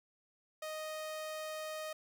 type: tone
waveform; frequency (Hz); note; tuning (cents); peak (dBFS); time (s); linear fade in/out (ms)
sawtooth; 622.3; D#5; 0; -36; 0.62-1.93; 5
effects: none